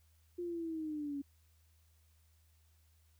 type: linear sweep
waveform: sine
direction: down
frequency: 354.4 to 277.6 Hz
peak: -37 dBFS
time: 0.38-1.22 s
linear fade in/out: 10 ms
effects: added 79 Hz sine -66 dBFS peak until 3.19 s + white hiss -75 dBFS RMS until 3.19 s